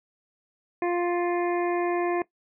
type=harmonic tone; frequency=350 Hz; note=F4; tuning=4 cents sharp; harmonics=1 / 2 / 3 / 5 / 6 / 7; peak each=-24 / -30 / -34 / -38 / -40 / -41 dBFS; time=0.82-2.22 s; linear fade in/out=2 ms; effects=noise-tail reverb RT60 0.1 s tail -18 dB re dry